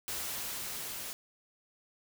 white noise with level ramp, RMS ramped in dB -37 to -41 dBFS, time 0.08-1.13 s, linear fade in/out 0 ms, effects none

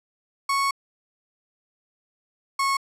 35% pulse tone pair in turn, 1106 / 1096.5 Hz, C#6 / C#6, -4 / -19 cents, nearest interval unison, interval 15 cents, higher first, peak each -19 dBFS, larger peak neither, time 0.49-0.71 / 2.59-2.77 s, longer first, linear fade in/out 5 ms, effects low-pass 11000 Hz 12 dB/octave

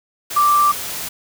sine tone in noise, 1174.7 Hz, D6, in tune, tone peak -11 dBFS, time 0.36-0.72 s, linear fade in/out 10 ms, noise white, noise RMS -27 dBFS, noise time 0.3-1.09 s, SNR +13 dB, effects none

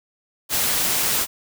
white noise, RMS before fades -21 dBFS, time 0.49-1.27 s, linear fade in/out 50 ms, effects none

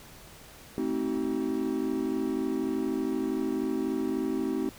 triangle chord, A diminished seventh, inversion none, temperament just, 220 / 264 / 316.8 / 380.2 Hz, A3 / C4 / Eb4 / Gb4, 0 / +16 / +31 / +47 cents, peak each -34 / -29 / -30 / -31 dBFS, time 0.78-4.69 s, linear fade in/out 0 ms, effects pink hiss -50 dBFS RMS until 4.78 s

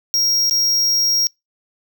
square tone with dropouts, 5600 Hz, F8, 4 cents sharp, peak -15 dBFS, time 0.14-1.27 s, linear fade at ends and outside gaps 0 ms, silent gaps 0.497-0.51 s, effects noise-tail reverb RT60 0.2 s tail -26 dB re dry

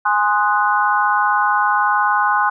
sine chord, Ab dominant seventh, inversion none, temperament equal, 830.6 / 1046.5 / 1244.5 / 1480 Hz, Ab5 / C6 / Eb6 / Gb6, 0 / 0 / 0 / 0 cents, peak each -18 / -18 / -21 / -19 dBFS, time 0.05-2.5 s, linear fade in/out 10 ms, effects none

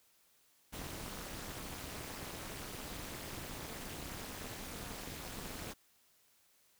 pink noise with amplitude modulation, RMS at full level -41 dBFS, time 0.72-5.74 s, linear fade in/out 20 ms, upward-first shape sine, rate 223 Hz, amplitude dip 100%, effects white hiss -70 dBFS RMS until 6.79 s

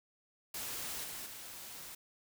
white noise with level steps, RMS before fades -41 / -44 / -48 dBFS, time 0.54-1.95 s, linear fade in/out 5 ms, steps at 1.04 / 1.26 s, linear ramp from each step 2 ms, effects none

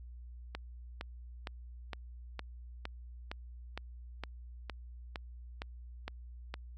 click train, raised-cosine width 0.3 ms, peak -23 dBFS, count 14, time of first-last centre 0.55-6.541 s, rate 2.17 Hz, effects added 60 Hz sine -46 dBFS peak until 6.77 s

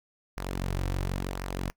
sawtooth tone with flanger, 46.25 Hz, F#1, in tune, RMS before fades -32 dBFS, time 0.37-1.7 s, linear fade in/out 0 ms, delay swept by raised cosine 0.27 to 4.87 ms, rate 0.95 Hz, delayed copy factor -0.5, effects noise-tail reverb RT60 0.1 s tail -23 dB re dry

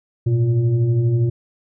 sine tone with frequency modulation, 120.7 Hz, B2, 39 cents flat, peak -14 dBFS, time 0.26-1.3 s, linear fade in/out 10 ms, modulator 229 Hz, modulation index 0.58, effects none

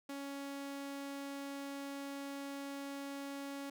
sawtooth tone, 278.8 Hz, C#4, 10 cents sharp, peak -38 dBFS, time 0.09-3.7 s, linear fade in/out 5 ms, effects none

